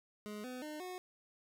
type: tone with pitch steps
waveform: 25% pulse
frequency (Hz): 209.8 / 252.4 / 303.6 / 365.3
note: G#3 / B3 / D#4 / F#4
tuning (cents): +18 / +38 / -42 / -22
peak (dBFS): -39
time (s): 0.26-0.98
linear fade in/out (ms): 0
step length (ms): 180
effects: none